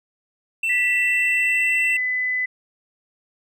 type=tone; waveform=triangle; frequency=2683 Hz; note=E7; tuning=30 cents sharp; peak=-18 dBFS; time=0.63-1.97 s; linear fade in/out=5 ms
type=tone with pitch glide; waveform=sine; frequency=1970 to 2006 Hz; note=B6 to B6; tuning=-5 to +26 cents; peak=-20 dBFS; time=0.69-2.46 s; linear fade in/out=10 ms; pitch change=+31 cents; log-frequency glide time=1.06-1.73 s
effects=none